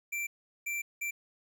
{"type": "tone bursts at uneven times", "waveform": "square", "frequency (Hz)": 2349, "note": "D7", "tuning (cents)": 0, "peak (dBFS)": -33, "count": 3, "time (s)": [[0.12, 0.27], [0.66, 0.82], [1.01, 1.11]], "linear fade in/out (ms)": 10, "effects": ["11-bit"]}